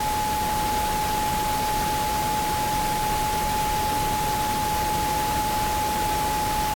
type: tone in noise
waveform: sine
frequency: 851 Hz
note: G#5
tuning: 42 cents sharp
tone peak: -23 dBFS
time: 0-6.74 s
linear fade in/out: 5 ms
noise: pink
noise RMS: -29 dBFS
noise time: 0-6.74 s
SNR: +3 dB
effects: AAC 64 kbps